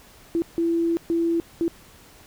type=tone bursts at uneven times; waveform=sine; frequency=335.1 Hz; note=E4; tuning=29 cents sharp; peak=-19 dBFS; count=4; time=0.35-0.42 / 0.58-0.97 / 1.1-1.4 / 1.61-1.68 s; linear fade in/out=0 ms; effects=pink hiss -50 dBFS RMS until 2.26 s